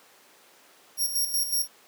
10% pulse tone with tremolo, 5588 Hz, F8, in tune, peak -17 dBFS, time 0.97-1.68 s, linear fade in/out 50 ms, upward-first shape square, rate 5.4 Hz, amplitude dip 60%, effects pink hiss -55 dBFS RMS until 1.87 s + high-pass 400 Hz 12 dB/octave

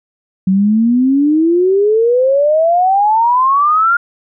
sine exponential sweep, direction up, 185.3 to 1423 Hz, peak -8 dBFS, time 0.47-3.97 s, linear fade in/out 5 ms, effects none

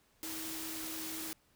sine tone in noise, 320 Hz, D#4, 49 cents sharp, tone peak -45 dBFS, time 0.23-1.33 s, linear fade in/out 0 ms, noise white, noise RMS -42 dBFS, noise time 0.23-1.33 s, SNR -6 dB, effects pink hiss -70 dBFS RMS until 1.55 s

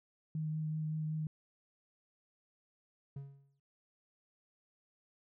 sine tone with vibrato, 155.56 Hz, D#3, in tune, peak -34 dBFS, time 0.35-1.27 s, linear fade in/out 2 ms, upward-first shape triangle, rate 5.3 Hz, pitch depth 15 cents each way
triangle tone with exponential decay, 138.8 Hz, C#3, 3 cents sharp, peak -37 dBFS, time 3.16-3.6 s, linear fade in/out 5 ms, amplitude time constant 94 ms
effects none

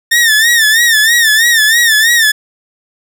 sawtooth tone with vibrato, 1809 Hz, A6, 48 cents sharp, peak -3 dBFS, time 0.11-2.32 s, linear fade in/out 10 ms, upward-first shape sine, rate 3.1 Hz, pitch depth 100 cents each way, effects none

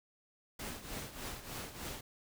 pink noise with tremolo, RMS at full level -41 dBFS, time 0.59-2.01 s, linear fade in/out 5 ms, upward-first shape triangle, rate 3.3 Hz, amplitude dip 75%, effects none

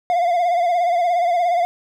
triangle tone with vibrato, 698.5 Hz, F5, in tune, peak -13 dBFS, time 0.1-1.65 s, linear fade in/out 0 ms, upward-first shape sine, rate 17 Hz, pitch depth 60 cents each way, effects none

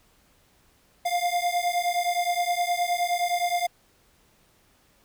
square beating tone pair, 698.5 / 708.1 Hz, F5 / F5, 0 / +24 cents, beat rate 9.6 Hz, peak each -27 dBFS, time 1.05-3.67 s, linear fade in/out 10 ms, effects pink hiss -62 dBFS RMS until 5.04 s

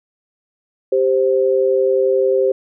sine tone pair together, 392 / 523.3 Hz, G4 / C5, 0 / 0 cents, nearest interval perfect fourth, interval 500 cents, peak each -15 dBFS, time 0.92-2.52 s, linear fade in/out 5 ms, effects none

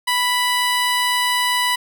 15% pulse tone, 987.8 Hz, B5, in tune, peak -10 dBFS, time 0.07-1.76 s, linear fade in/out 10 ms, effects none

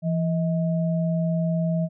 sine tone pair together, 167.92 / 634 Hz, E3 / D#5, +32 / +32 cents, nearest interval octave + major seventh, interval 2300 cents, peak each -21 / -29 dBFS, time 0.02-1.89 s, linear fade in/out 50 ms, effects none

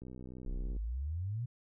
click train, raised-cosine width 3 ms, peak -35 dBFS, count 48, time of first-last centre 0.02-0.765 s, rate 63.1 Hz
sine exponential sweep, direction up, 32.75 to 125.7 Hz, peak -34 dBFS, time 0.46-1.46 s, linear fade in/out 10 ms
effects none

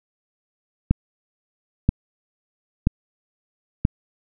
click train, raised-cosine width 5 ms, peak -3 dBFS, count 4, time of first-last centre 0.91-3.851 s, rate 1.02 Hz, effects none

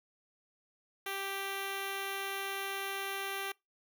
5% pulse tone with notch filter, 392 Hz, G4, in tune, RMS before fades -38 dBFS, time 1.06-3.52 s, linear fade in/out 5 ms, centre 4800 Hz, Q 1.6, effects noise-tail reverb RT60 0.2 s tail -24 dB re dry

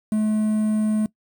triangle tone with quantisation, 214.9 Hz, A3, 41 cents flat, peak -16 dBFS, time 0.12-1.06 s, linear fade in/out 2 ms, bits 7, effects noise-tail reverb RT60 0.1 s tail -20 dB re dry

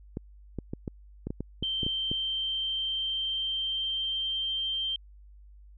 clicks, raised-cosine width 3 ms, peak -20 dBFS, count 11, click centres 0.171 / 0.587 / 0.735 / 0.878 / 1.27 / 1.305 / 1.406 / 1.626 / 1.832 / 1.865 / 2.115 s
sine tone with pitch glide, 3127 to 3147 Hz, G7 to G7, -5 to +6 cents, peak -28 dBFS, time 1.63-4.96 s, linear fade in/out 2 ms, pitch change +11 cents, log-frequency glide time 1.78-4.54 s
effects added 50 Hz sine -49 dBFS peak until 5.77 s

